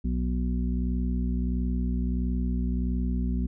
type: harmonic tone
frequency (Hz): 61.5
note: B1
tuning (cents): -7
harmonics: 1 / 2 / 3 / 4 / 6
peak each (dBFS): -26 / -41 / -31 / -32 / -46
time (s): 0.04-3.47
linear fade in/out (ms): 10
effects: none